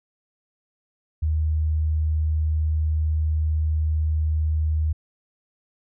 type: tone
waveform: sine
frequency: 77.78 Hz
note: D#2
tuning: in tune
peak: -19 dBFS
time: 1.22-4.93 s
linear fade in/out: 10 ms
effects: none